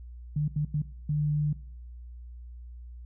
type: tone bursts at uneven times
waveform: sine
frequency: 149.2 Hz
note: D3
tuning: 28 cents sharp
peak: -24 dBFS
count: 4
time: 0.36-0.48 / 0.56-0.65 / 0.74-0.82 / 1.09-1.53 s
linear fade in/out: 5 ms
effects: noise-tail reverb RT60 0.6 s tail -19 dB re dry + added 60 Hz sine -41 dBFS peak until 3.05 s

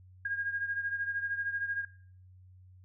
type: beating tone pair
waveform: sine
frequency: 1625 / 1638 Hz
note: G#6 / G#6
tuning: -38 / -24 cents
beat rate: 13 Hz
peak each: -32 / -38 dBFS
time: 0.25-1.85 s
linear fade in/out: 5 ms
effects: noise-tail reverb RT60 0.5 s tail -19 dB re dry + added 92 Hz sine -53 dBFS peak until 2.84 s

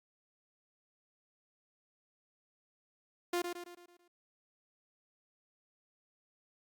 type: tone with echo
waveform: sawtooth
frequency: 350.6 Hz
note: F4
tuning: 7 cents sharp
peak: -27 dBFS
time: 3.33-3.42 s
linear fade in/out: 5 ms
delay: 110 ms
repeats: 6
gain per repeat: -6 dB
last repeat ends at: 4.08 s
effects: Opus 48 kbps

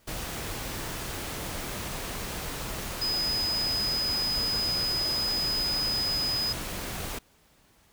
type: tone in noise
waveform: sine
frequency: 5010 Hz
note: D#8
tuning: 11 cents sharp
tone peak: -26 dBFS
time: 3.01-6.53 s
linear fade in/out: 10 ms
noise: pink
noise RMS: -35 dBFS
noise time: 0.07-7.19 s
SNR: +6 dB
effects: pink hiss -62 dBFS RMS until 7.92 s

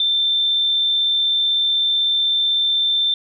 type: tone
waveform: sine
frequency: 3562 Hz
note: A7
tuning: 21 cents sharp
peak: -15 dBFS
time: 0-3.14 s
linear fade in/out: 2 ms
effects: none

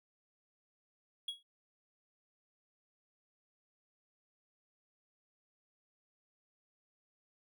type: tone with exponential decay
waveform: triangle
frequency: 3322 Hz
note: G#7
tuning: in tune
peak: -32 dBFS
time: 1.28-1.43 s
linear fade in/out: 5 ms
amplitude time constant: 31 ms
effects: none

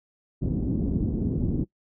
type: low-pass noise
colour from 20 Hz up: white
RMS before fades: -26 dBFS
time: 0.41-1.65 s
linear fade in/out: 20 ms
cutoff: 280 Hz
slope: 24 dB/octave
effects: noise-tail reverb RT60 0.1 s tail -22 dB re dry

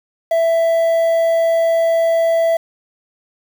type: tone with quantisation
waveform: triangle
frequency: 662 Hz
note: E5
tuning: 7 cents sharp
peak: -10 dBFS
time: 0.31-2.57 s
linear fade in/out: 5 ms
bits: 6
effects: none

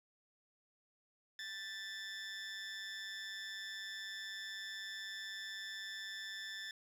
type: tone with amplitude modulation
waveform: 20% pulse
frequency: 1760 Hz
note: A6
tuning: in tune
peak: -36 dBFS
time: 1.39-6.71 s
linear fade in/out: 2 ms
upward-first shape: sine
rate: 196 Hz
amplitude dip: 50%
effects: low-pass 8000 Hz 12 dB/octave + 11-bit

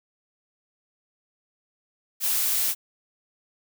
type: noise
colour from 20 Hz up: blue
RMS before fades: -24 dBFS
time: 2.2-2.75 s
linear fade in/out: 50 ms
effects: none

